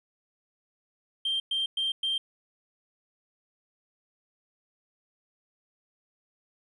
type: tone bursts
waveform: triangle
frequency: 3164 Hz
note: G7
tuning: 15 cents sharp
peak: -23 dBFS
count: 4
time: 1.25-2.18 s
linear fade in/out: 5 ms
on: 150 ms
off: 110 ms
effects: tanh soft clip ceiling -22 dBFS + resampled to 24000 Hz